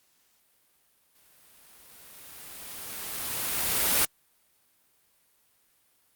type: noise with exponential growth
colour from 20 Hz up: white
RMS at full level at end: -22 dBFS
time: 1.15-4.05 s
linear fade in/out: 2 ms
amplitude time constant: 630 ms
effects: white hiss -67 dBFS RMS until 6.15 s + Opus 48 kbps